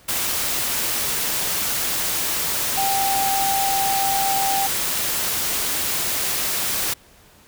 sine tone in noise, 784 Hz, G5, in tune, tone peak -20 dBFS, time 2.77-4.67 s, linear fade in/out 10 ms, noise white, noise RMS -23 dBFS, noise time 0.08-6.94 s, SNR 0 dB, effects pink hiss -51 dBFS RMS until 7.47 s

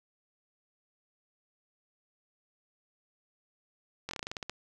slowing click train, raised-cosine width 0.2 ms, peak -19 dBFS, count 11, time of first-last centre 4.09-4.496 s, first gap 21 ms, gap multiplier 1.14, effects none

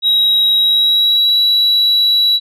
sine tone with pitch glide, 3833 to 3916 Hz, A#7 to B7, +47 to -15 cents, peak -7 dBFS, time 0.02-2.4 s, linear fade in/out 50 ms, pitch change +38 cents, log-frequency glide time 0.57-1.38 s, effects tanh soft clip ceiling -7 dBFS

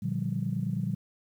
sine chord, G minor seventh, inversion first, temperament just, 117.6 / 147 / 176.4 / 196 Hz, Bb2 / D3 / F3 / G3, +16 / +2 / +18 / 0 cents, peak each -33 dBFS, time 0.02-0.95 s, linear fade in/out 10 ms, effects tanh soft clip ceiling -17 dBFS + 10-bit

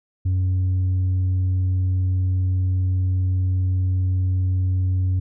sine tone with tanh clipping, 92.5 Hz, F#2, in tune, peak -18 dBFS, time 0.25-5.2 s, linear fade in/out 10 ms, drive 2 dB, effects none

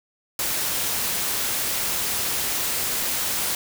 white noise, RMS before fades -25 dBFS, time 0.39-3.55 s, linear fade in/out 2 ms, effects none

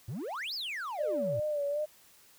triangle exponential two-way sweep, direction up then down, 100 to 5350 to 100 Hz, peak -33 dBFS, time 0.08-1.4 s, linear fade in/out 5 ms, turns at 0.54 s
sine tone with vibrato, 587.3 Hz, D5, in tune, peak -29 dBFS, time 0.98-1.86 s, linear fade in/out 20 ms, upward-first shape sine, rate 2.6 Hz, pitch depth 62 cents each way
effects white hiss -60 dBFS RMS until 2.38 s

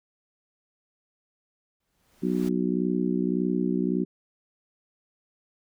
pink noise with exponential growth, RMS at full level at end -42 dBFS, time 1.8-2.49 s, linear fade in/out 5 ms, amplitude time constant 150 ms
harmonic tone, 61.74 Hz, B1, in tune, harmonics 3 / 4 / 5 / 6, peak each -27 / -28 / -29 / -30 dBFS, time 2.22-4.05 s, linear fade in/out 20 ms
effects none

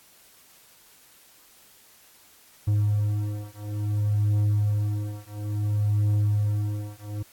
triangle beating tone pair, 103.83 / 104.41 Hz, G#2 / G#2, 0 / +10 cents, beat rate 0.58 Hz, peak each -23 dBFS, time 2.67-7.23 s, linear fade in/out 10 ms, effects white hiss -55 dBFS RMS until 7.32 s + AAC 64 kbps

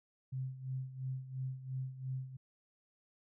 sine tone with tremolo, 130.81 Hz, C3, in tune, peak -35 dBFS, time 0.32-2.37 s, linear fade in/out 10 ms, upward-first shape sine, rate 2.9 Hz, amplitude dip 75%, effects none

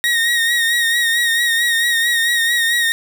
30% pulse tone with vibrato, 1872 Hz, A#6, 7 cents sharp, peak -11 dBFS, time 0.04-2.92 s, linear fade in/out 0 ms, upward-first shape sine, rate 4.5 Hz, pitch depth 40 cents each way, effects none

